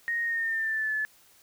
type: tone with pitch glide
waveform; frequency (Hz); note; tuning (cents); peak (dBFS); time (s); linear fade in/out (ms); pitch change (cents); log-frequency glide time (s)
sine; 1864.7 to 1729.8; A#6 to A6; 0 to -30; -26; 0.08-1.05; 0; -130; 0.24-0.94
effects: white hiss -59 dBFS RMS until 1.42 s